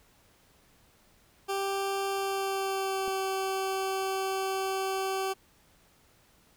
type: tone with pitch glide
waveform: 20% pulse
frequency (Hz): 392 to 383.9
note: G4 to G4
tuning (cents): 0 to -36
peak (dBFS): -24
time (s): 1.48-5.34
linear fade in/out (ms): 20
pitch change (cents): -36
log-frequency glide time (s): 2.09-3.2
type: clicks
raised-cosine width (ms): 2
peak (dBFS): -33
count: 2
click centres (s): 3.077 / 3.081
effects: pink hiss -63 dBFS RMS until 6.56 s